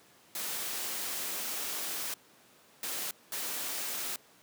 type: noise bursts at uneven times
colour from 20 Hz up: white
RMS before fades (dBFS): -36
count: 3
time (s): 0.35-2.14 / 2.83-3.11 / 3.32-4.16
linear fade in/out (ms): 2
effects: pink hiss -60 dBFS RMS until 4.42 s + high-pass 200 Hz 12 dB/octave